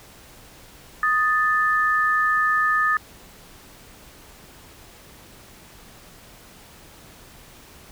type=tone pair together; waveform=sine; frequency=1244.5 / 1760 Hz; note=D#6 / A6; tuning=0 / 0 cents; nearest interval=tritone; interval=600 cents; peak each=-20 dBFS; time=1.03-2.97 s; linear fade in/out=2 ms; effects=pink hiss -47 dBFS RMS until 7.91 s